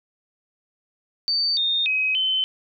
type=tone with pitch steps; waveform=sine; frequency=4582 / 3662 / 2534 / 3062 Hz; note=D8 / A#7 / D#7 / G7; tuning=-44 / -32 / +31 / -41 cents; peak=-19 dBFS; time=1.28-2.44 s; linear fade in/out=0 ms; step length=290 ms; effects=none